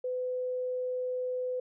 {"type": "tone", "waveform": "sine", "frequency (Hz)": 504, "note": "B4", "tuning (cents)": 35, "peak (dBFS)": -30, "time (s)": [0.04, 1.6], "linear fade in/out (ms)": 5, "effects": []}